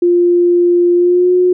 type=tone with pitch glide; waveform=sine; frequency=350 to 361.9 Hz; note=F4 to F#4; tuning=+4 to -38 cents; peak=-7 dBFS; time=0.02-1.53 s; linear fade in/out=5 ms; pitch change=+58 cents; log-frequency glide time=0.95-1.32 s; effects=none